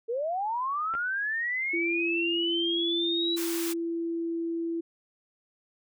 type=linear sweep; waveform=sine; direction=up; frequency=440 to 3951 Hz; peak=-27 dBFS; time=0.08-3.37 s; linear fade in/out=20 ms
type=clicks; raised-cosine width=0.5 ms; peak=-25 dBFS; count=2; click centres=0.939 / 0.951 s
type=tone with pitch glide; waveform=sine; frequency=338 to 333.5 Hz; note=E4 to E4; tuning=+43 to +20 cents; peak=-28 dBFS; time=1.73-4.81 s; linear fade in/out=10 ms; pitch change=-23 cents; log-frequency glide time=3.01-4.38 s
type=high-pass noise; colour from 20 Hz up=white; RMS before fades=-35 dBFS; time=3.36-3.74 s; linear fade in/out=20 ms; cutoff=840 Hz; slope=24 dB/octave
effects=none